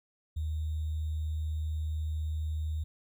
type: tone with sample-and-hold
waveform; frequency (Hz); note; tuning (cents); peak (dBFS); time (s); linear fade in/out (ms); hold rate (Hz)
sine; 77.9; D#2; +3; -30; 0.36-2.84; 10; 3675
effects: none